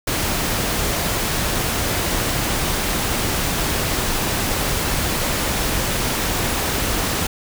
pink noise, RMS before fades -21 dBFS, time 0.07-7.27 s, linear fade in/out 5 ms, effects none

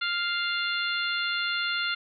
harmonic tone, 698.5 Hz, F5, in tune, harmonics 2 / 3 / 4 / 5 / 6, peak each -29 / -34 / -33 / -34 / -35 dBFS, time 0.01-1.95 s, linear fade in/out 10 ms, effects none

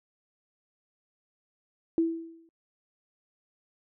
sine tone with exponential decay, 329.6 Hz, E4, in tune, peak -19 dBFS, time 1.98-2.49 s, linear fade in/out 1 ms, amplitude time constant 110 ms, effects noise-tail reverb RT60 0.1 s tail -26 dB re dry

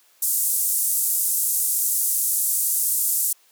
pink band-pass noise, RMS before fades -22 dBFS, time 0.22-3.33 s, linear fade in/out 5 ms, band 8500 to 15000 Hz, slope 24 dB/octave, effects white hiss -58 dBFS RMS until 3.51 s + high-pass 400 Hz 12 dB/octave

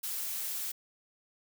blue noise, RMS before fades -36 dBFS, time 0.03-0.72 s, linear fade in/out 10 ms, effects none

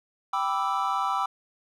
triangle chord, E minor seventh, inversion first, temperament equal, 784 / 987.8 / 1174.7 / 1318.5 Hz, G5 / B5 / D6 / E6, 0 / 0 / 0 / 0 cents, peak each -28 dBFS, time 0.33-1.26 s, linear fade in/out 5 ms, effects none

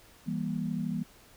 sine chord, E diminished, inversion none, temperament just, 164.81 / 197.78 / 237.3 Hz, E3 / G3 / Bb3, 0 / +16 / +31 cents, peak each -34 dBFS, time 0.26-1.04 s, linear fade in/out 20 ms, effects pink hiss -57 dBFS RMS until 1.36 s

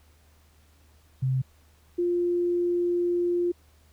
sine tone pair in turn, 130.81 / 350.1 Hz, C3 / F4, 0 / +4 cents, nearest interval octave + perfect fourth, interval 1704 cents, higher second, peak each -22 dBFS, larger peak neither, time 1.22-1.42 / 1.98-3.52 s, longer second, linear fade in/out 10 ms, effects added 76 Hz sine -57 dBFS peak until 3.92 s + pink hiss -63 dBFS RMS until 3.92 s

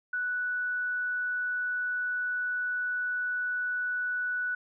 sine tone, 1480 Hz, F#6, in tune, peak -28 dBFS, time 0.13-4.55 s, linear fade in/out 5 ms, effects none

